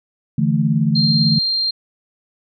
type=chord; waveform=sine; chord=D suspended second; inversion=none; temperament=equal; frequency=146.83 / 164.81 / 220 Hz; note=D3 / E3 / A3; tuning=0 / 0 / 0 cents; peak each=-18 dBFS; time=0.38-1.39 s; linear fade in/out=5 ms
type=tone; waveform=sine; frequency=4186 Hz; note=C8; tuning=in tune; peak=-16 dBFS; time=0.95-1.71 s; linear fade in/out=10 ms
effects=none